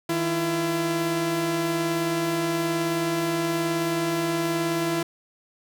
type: tone pair together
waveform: sawtooth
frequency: 159.1 / 337.1 Hz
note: D#3 / E4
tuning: +39 / +39 cents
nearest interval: octave + minor second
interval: 1300 cents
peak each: -26 / -20 dBFS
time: 0.09-5.03 s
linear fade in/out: 5 ms
effects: none